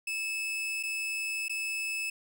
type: tone with dropouts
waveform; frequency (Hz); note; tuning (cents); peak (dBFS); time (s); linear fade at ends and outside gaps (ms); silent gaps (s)
40% pulse; 2609; E7; -18; -30; 0.07-2.1; 5; 0.829-0.834 / 1.483-1.495
effects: none